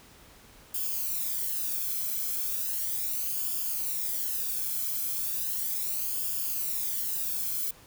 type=noise with flanger; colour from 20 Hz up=violet; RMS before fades=-31 dBFS; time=0.74-7.71 s; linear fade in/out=5 ms; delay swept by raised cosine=0.5 to 1.09 ms; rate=0.36 Hz; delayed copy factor=-0.8; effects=pink hiss -54 dBFS RMS until 7.86 s